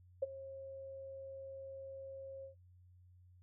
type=tone with ADSR envelope; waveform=sine; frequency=540 Hz; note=C#5; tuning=45 cents flat; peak=-29 dBFS; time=0.22-2.55 s; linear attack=9 ms; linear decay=25 ms; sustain=-16 dB; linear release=110 ms; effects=noise-tail reverb RT60 0.1 s tail -21 dB re dry + added 90 Hz sine -60 dBFS peak until 3.42 s